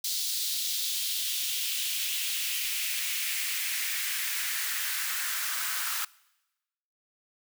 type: noise with high-pass filter sweep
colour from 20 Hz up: white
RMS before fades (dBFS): -31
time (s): 0.04-6.05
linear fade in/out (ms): 5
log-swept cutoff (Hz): 4200 to 1300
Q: 2.3
effects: noise-tail reverb RT60 1.0 s tail -23 dB re dry